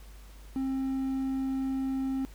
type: tone with hard clipping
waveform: triangle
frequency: 266.2 Hz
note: C4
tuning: 30 cents sharp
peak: -29 dBFS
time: 0.56-2.25 s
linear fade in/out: 0 ms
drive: 6 dB
effects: added 50 Hz sine -46 dBFS peak until 2.34 s + pink hiss -57 dBFS RMS until 2.34 s